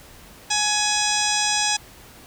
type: harmonic tone with a mistuned harmonic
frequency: 840 Hz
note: G#5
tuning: 19 cents sharp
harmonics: 1 / 2 / 3 / 4 / 5 / 6 / 7 / 8 / 9 / 10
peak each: -26 / -29 / -28 / -28 / -31 / -26 / -27 / -31 / -31 / -31 dBFS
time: 0.5-1.77 s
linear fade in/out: 10 ms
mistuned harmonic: 5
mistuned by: -100 cents
effects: pink hiss -46 dBFS RMS until 2.26 s